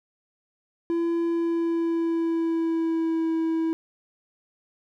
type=tone with pitch glide; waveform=triangle; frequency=337 to 325.3 Hz; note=E4 to E4; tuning=+38 to -23 cents; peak=-20 dBFS; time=0.9-3.73 s; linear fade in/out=0 ms; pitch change=-61 cents; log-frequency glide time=1.24-3.32 s; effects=none